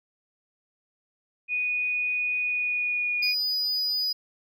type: tone with pitch glide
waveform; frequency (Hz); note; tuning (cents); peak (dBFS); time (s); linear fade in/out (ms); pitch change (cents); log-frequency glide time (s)
sine; 2474 to 2446; D#7 to D#7; -10 to -30; -24; 1.48-3.35; 50; -20; 2.42-3.21
type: tone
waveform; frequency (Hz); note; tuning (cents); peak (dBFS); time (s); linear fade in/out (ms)
triangle; 4948; D#8; -10; -23; 3.22-4.13; 10
effects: none